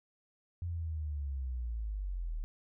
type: linear sweep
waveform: sine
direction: down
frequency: 88 to 36.94 Hz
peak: -34 dBFS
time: 0.62-2.44 s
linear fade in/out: 0 ms
effects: none